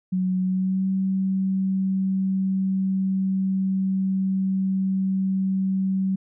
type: tone with pitch glide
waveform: sine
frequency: 185 to 190.86 Hz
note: F#3 to G3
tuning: 0 to -46 cents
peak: -20 dBFS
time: 0.12-6.16 s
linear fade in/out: 10 ms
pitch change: +54 cents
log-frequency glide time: 0.41-0.88 s
effects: none